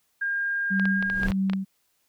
sine tone with pitch glide, 1611 to 1621.3 Hz, G6 to G#6, +47 to -42 cents, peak -24 dBFS, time 0.21-1.27 s, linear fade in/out 10 ms, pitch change +11 cents, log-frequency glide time 0.79-1.04 s
sine tone with tremolo, 192.3 Hz, G3, 33 cents flat, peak -21 dBFS, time 0.7-1.65 s, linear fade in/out 20 ms, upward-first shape sine, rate 1.7 Hz, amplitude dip 75%
clicks, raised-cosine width 0.3 ms, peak -17 dBFS, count 9, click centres 0.797 / 0.855 / 1.026 / 1.1 / 1.233 / 1.285 / 1.319 / 1.498 / 1.534 s
brown noise with exponential growth, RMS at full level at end -25 dBFS, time 0.87-1.31 s, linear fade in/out 1 ms, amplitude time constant 94 ms
effects white hiss -70 dBFS RMS until 2.08 s

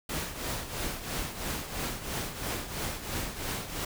pink noise with tremolo, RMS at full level -32 dBFS, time 0.09-3.85 s, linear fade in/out 5 ms, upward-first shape triangle, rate 3 Hz, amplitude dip 70%, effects none

